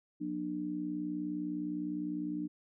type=harmonic tone; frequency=59.9 Hz; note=A#1; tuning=48 cents sharp; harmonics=3 / 4 / 5; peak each=-42 / -43 / -35 dBFS; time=0.2-2.48 s; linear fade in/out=20 ms; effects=none